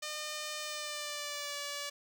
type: tone with pitch glide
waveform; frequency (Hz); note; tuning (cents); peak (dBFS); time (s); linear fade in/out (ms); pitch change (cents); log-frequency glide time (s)
5% pulse; 606 to 575.3; D#5 to D5; -46 to -36; -26; 0.02-1.9; 10; -90; 0.62-1.57
effects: none